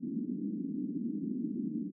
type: band-pass noise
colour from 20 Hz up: white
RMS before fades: -36 dBFS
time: 0-1.92 s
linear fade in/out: 50 ms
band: 190 to 290 Hz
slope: 48 dB/octave
effects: none